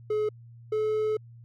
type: tone pair in turn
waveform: triangle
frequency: 425.8 / 430.7 Hz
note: G#4 / A4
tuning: +43 / -37 cents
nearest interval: unison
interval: 20 cents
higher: second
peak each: -22 dBFS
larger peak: neither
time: 0.1-0.29 / 0.72-1.17 s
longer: second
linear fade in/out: 5 ms
effects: added 117 Hz sine -46 dBFS peak until 1.44 s